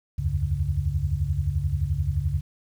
sine tone cluster, 70.4 / 81.9 / 93.4 / 140.5 Hz, C#2 / E2 / F#2 / C#3, +27 / -11 / +17 / +24 cents, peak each -28 dBFS, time 0.18-2.41 s, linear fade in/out 10 ms, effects 9-bit

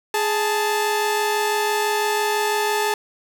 sawtooth tone pair together, 417 / 880 Hz, G#4 / A5, +7 / 0 cents, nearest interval octave + minor second, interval 1293 cents, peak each -18 dBFS, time 0.14-2.94 s, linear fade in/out 2 ms, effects none

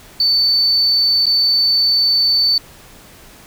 sine tone with dropouts, 4521 Hz, C#8, 33 cents sharp, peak -10 dBFS, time 0.2-2.58 s, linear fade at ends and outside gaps 2 ms, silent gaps 1.257-1.266 s, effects tanh soft clip ceiling -7 dBFS + pink hiss -42 dBFS RMS until 3.46 s

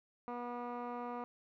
15% pulse tone with low-pass filter, 242.4 Hz, B3, 32 cents flat, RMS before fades -42 dBFS, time 0.28-1.24 s, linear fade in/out 0 ms, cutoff 1300 Hz, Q 2.2, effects none

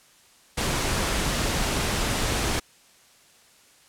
pink noise, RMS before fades -25 dBFS, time 0.57-2.6 s, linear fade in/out 10 ms, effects white hiss -56 dBFS RMS until 3.88 s + low-pass 10000 Hz 12 dB/octave

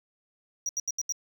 triangle tone bursts, 5770 Hz, F#8, 44 cents flat, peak -26 dBFS, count 5, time 0.66-1.123 s, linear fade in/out 2 ms, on 31 ms, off 77 ms, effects none

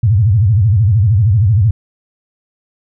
sine tone with vibrato, 104.3 Hz, G#2, 8 cents sharp, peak -7 dBFS, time 0.03-1.71 s, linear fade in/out 5 ms, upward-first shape sine, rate 13 Hz, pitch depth 250 cents each way, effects none

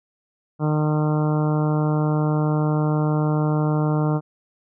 harmonic tone, 152.2 Hz, D#3, 38 cents flat, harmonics 1 / 2 / 3 / 4 / 5 / 6 / 7 / 8 / 9, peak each -19 / -25 / -29 / -31 / -33 / -35 / -36 / -37 / -38 dBFS, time 0.59-4.21 s, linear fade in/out 50 ms, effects none

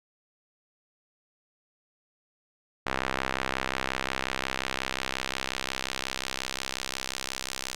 sawtooth tone with band-pass filter sweep, 65.6 Hz, C2, 5 cents sharp, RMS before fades -33 dBFS, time 2.86-7.75 s, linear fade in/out 5 ms, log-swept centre 1600 to 5800 Hz, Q 0.83, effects none

